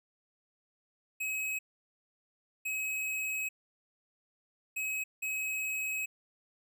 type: tone bursts at uneven times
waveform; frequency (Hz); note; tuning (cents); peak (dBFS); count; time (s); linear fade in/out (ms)
square; 2553; D#7; +44; -33; 4; 1.2-1.59 / 2.65-3.49 / 4.76-5.04 / 5.22-6.06; 10
effects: none